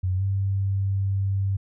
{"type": "tone with pitch glide", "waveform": "sine", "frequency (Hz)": [92.4, 97.72], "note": ["F#2", "G2"], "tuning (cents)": [-2, -5], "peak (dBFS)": -21, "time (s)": [0.03, 1.57], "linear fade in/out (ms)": 10, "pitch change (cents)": 97, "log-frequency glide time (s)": [0.16, 0.23], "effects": []}